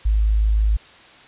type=tone; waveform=sine; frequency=53.1 Hz; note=G#1; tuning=39 cents sharp; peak=-14 dBFS; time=0.05-0.77 s; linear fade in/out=10 ms; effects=white hiss -46 dBFS RMS until 1.27 s + resampled to 8000 Hz

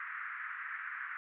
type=band-pass noise; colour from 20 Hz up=pink; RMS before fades=-42 dBFS; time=0-1.17 s; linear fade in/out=0 ms; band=1300 to 2000 Hz; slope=48 dB/octave; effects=none

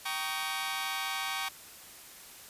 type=chord; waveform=15% pulse; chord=Eb dominant seventh; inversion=first; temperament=just; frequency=777.8 / 933.4 / 1120.1 / 1244.5 Hz; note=G5 / Bb5 / Db6 / Eb6; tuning=-14 / +2 / +18 / 0 cents; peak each=-31 / -34 / -30 / -35 dBFS; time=0.05-1.49 s; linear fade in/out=10 ms; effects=white hiss -50 dBFS RMS until 2.49 s + resampled to 32000 Hz

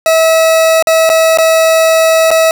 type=tone with dropouts; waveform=40% pulse; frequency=647 Hz; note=E5; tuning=32 cents flat; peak=-5 dBFS; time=0.06-2.51 s; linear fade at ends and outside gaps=1 ms; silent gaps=0.825-0.871 / 1.093-1.099 / 1.374-1.385 / 2.306-2.313 s; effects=none

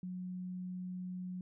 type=tone; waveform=sine; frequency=182.3 Hz; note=F#3; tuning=25 cents flat; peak=-39 dBFS; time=0.03-1.41 s; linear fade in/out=2 ms; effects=none

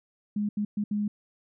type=tone bursts at uneven times; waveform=sine; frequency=207.7 Hz; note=G#3; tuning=in tune; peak=-25 dBFS; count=4; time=0.36-0.49 / 0.57-0.65 / 0.77-0.84 / 0.91-1.08 s; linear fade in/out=5 ms; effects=none

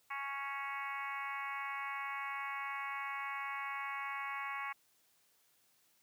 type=harmonic tone with a mistuned harmonic; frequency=277.2 Hz; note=C#4; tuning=in tune; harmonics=3 / 4 / 5 / 6 / 7 / 8 / 9 / 10; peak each=-47 / -42 / -51 / -49 / -47 / -44 / -53 / -56 dBFS; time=0.1-4.73 s; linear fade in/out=10 ms; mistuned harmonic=9; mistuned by=+32 cents; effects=white hiss -72 dBFS RMS until 6.02 s + high-pass 80 Hz 12 dB/octave

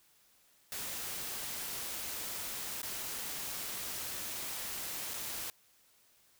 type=noise with dropouts; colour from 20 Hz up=white; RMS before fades=-40 dBFS; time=0.72-5.5 s; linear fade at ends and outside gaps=0 ms; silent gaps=2.817-2.831 / 5.136-5.141 s; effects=white hiss -67 dBFS RMS until 6.39 s

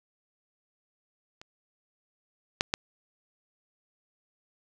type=clicks; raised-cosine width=0.2 ms; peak=-28 / -6 / -8 dBFS; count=3; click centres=1.415 / 2.609 / 2.739 s; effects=none

